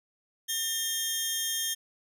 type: tone pair together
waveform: 15% pulse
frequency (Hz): 1813 / 3208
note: A#6 / G7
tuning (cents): -49 / +39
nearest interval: minor seventh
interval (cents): 988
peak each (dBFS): -30 / -22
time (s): 0.48-1.75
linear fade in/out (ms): 20
effects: none